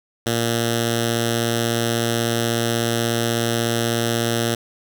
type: tone with notch filter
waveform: 5% pulse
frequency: 116.4 Hz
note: A#2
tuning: 2 cents flat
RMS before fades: -21 dBFS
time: 0.26-4.55 s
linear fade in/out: 5 ms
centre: 1000 Hz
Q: 0.79
effects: none